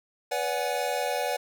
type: chord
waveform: square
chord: G# half-diminished seventh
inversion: first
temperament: equal with one note detuned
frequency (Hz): 493.9 / 574.9 / 740 / 830.6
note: B4 / D5 / F#5 / G#5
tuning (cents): 0 / -37 / 0 / 0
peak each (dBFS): -33 / -32 / -32 / -35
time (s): 0.31-1.37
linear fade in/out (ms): 10
effects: none